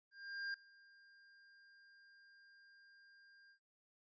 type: tone with ADSR envelope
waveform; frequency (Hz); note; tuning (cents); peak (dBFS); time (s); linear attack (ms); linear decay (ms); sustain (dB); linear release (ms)
square; 1600; G6; +35; -40; 0.11-3.59; 430; 3; -24; 85
effects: noise-tail reverb RT60 0.5 s tail -23 dB re dry + resampled to 16000 Hz